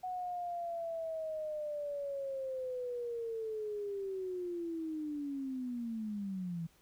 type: linear sweep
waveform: sine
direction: down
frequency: 740 to 162 Hz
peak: -36 dBFS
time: 0.03-6.67 s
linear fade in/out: 10 ms
effects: pink hiss -67 dBFS RMS until 6.81 s